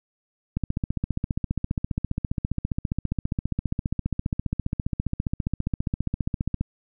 click train, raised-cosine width 5 ms, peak -12 dBFS, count 91, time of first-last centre 0.57-6.61 s, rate 14.9 Hz, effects none

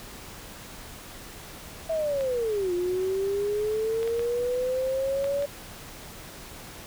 sine linear two-way sweep, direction down then up, 659 to 350 to 572 Hz, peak -24 dBFS, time 1.89-5.46 s, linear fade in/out 10 ms, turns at 2.73 s
clicks, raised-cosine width 0.3 ms, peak -22 dBFS, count 6, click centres 2.209 / 4.03 / 4.076 / 4.194 / 5.243 / 5.424 s
effects pink hiss -43 dBFS RMS until 6.86 s

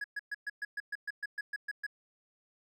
triangle tone bursts, 1676 Hz, G#6, 15 cents sharp, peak -32 dBFS, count 13, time 0.01-1.866 s, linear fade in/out 5 ms, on 32 ms, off 120 ms, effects none

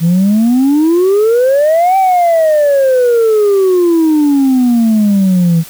sine exponential two-way sweep, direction up then down, 161.4 to 778 to 161.4 Hz, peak -4 dBFS, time 0-5.64 s, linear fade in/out 50 ms, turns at 1.97 s, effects tanh soft clip ceiling -5 dBFS + white hiss -33 dBFS RMS until 5.69 s

